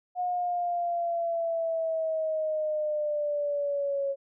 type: linear sweep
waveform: sine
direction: down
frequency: 724 to 550 Hz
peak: -26 dBFS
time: 0.15-4.16 s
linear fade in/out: 50 ms
effects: none